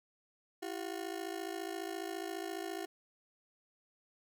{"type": "ring-modulated tone", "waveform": "30% pulse", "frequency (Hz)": 360.9, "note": "F#4", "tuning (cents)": -43, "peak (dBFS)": -33, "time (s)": [0.62, 2.86], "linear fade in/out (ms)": 10, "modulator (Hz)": 27.3, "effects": []}